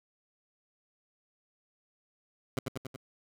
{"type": "tone with echo", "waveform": "15% pulse", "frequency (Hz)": 130.81, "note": "C3", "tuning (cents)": 0, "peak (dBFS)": -22, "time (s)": [2.57, 2.59], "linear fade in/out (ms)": 2, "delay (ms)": 93, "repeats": 4, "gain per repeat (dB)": -3, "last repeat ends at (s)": 2.962, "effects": []}